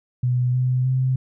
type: tone with pitch steps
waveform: sine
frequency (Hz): 124.5 / 127.12 / 129.79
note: B2 / C3 / C3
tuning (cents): +14 / -50 / -14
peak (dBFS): -17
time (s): 0.23-1.16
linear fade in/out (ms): 5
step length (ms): 310
effects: none